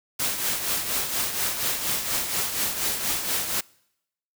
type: noise with tremolo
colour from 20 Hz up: white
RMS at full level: -24 dBFS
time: 0.19-3.61 s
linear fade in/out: 10 ms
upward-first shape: triangle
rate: 4.2 Hz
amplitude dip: 60%
effects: noise-tail reverb RT60 0.8 s tail -25 dB re dry